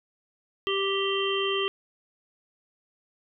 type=harmonic tone; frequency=392 Hz; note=G4; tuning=in tune; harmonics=1 / 3 / 5 / 7 / 8; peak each=-27 / -32 / -38 / -33 / -30 dBFS; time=0.67-1.68 s; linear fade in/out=0 ms; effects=none